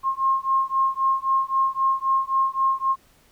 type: beating tone pair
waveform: sine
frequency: 1068 / 1071.8 Hz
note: C6 / C6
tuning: +35 / +41 cents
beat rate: 3.8 Hz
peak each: -22 dBFS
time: 0.03-2.96 s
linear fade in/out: 50 ms
effects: pink hiss -58 dBFS RMS until 3.31 s